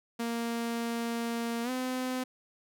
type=tone with pitch glide; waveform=sawtooth; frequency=232.9 to 255.5 Hz; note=A#3 to C4; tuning=-1 to -41 cents; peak=-27 dBFS; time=0.19-2.24 s; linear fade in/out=10 ms; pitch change=+160 cents; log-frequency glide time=1.63-1.7 s; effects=none